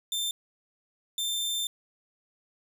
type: tone pair in turn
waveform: sawtooth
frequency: 3577 / 3577 Hz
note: A7 / A7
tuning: +28 / +28 cents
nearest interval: unison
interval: 0 cents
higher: neither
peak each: -25 dBFS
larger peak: neither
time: 0.12-0.31 / 1.18-1.67 s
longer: second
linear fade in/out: 2 ms
effects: none